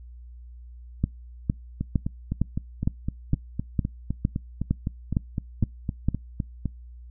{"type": "two click trains", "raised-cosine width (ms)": 5, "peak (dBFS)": [-9, -14], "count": [12, 20], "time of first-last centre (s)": [[1.04, 6.086], [1.81, 6.657]], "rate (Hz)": [2.18, 3.92], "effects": ["noise-tail reverb RT60 0.2 s tail -26 dB re dry", "added 60 Hz sine -41 dBFS peak until 7.1 s"]}